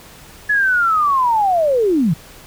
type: linear sweep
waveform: sine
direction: down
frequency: 1714 to 140.7 Hz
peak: -12 dBFS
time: 0.49-2.14 s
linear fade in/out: 10 ms
effects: pink hiss -41 dBFS RMS until 2.46 s